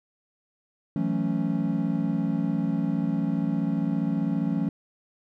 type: chord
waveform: triangle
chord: F# minor seventh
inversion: third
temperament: equal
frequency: 164.81 / 185 / 220 / 277.2 Hz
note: E3 / F#3 / A3 / C#4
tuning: 0 / 0 / 0 / 0 cents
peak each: -27 dBFS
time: 0.96-4.69 s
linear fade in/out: 2 ms
effects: none